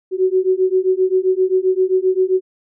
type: beating tone pair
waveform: sine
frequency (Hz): 370 / 377.6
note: F#4 / F#4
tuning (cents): 0 / +35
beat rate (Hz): 7.6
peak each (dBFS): -16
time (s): 0.11-2.41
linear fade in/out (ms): 50
effects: none